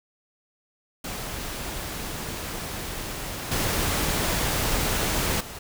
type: noise with level steps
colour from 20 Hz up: pink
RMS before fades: -33 / -25 / -38 dBFS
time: 1.04-5.59 s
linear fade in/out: 5 ms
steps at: 3.51 / 5.4 s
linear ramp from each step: 10 ms
effects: none